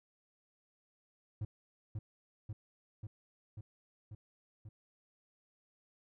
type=tone with echo; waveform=triangle; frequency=106.4 Hz; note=G#2; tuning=42 cents sharp; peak=-33 dBFS; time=1.41-1.45 s; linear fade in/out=5 ms; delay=540 ms; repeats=6; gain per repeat=-2 dB; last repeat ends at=4.69 s; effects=none